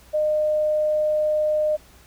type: tone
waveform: sine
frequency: 610 Hz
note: D#5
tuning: 34 cents flat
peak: -18 dBFS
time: 0.13-1.77 s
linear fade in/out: 20 ms
effects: added 60 Hz sine -52 dBFS peak until 2.06 s + pink hiss -52 dBFS RMS until 2.06 s